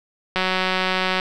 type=click train; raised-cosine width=0.3 ms; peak=-5 dBFS; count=157; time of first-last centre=0.36-1.199 s; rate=186 Hz; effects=none